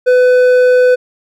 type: tone with hard clipping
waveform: sine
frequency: 501 Hz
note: B4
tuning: 25 cents sharp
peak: -7 dBFS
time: 0.06-0.96 s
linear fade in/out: 20 ms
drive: 6 dB
effects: none